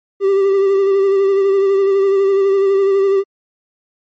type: tone with vibrato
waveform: triangle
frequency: 392 Hz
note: G4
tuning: in tune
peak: -8 dBFS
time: 0.2-3.24 s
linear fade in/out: 50 ms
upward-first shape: sine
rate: 12 Hz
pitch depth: 30 cents each way
effects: MP3 32 kbps